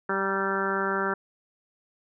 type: harmonic tone with a mistuned harmonic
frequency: 194.8 Hz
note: G3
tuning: 11 cents flat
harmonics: 1 / 2 / 3 / 4 / 5 / 6 / 7 / 8 / 9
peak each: -34 / -30 / -36 / -37 / -34 / -36 / -30 / -32 / -37 dBFS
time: 0.09-1.14 s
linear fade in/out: 5 ms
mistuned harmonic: 5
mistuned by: -30 cents
effects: none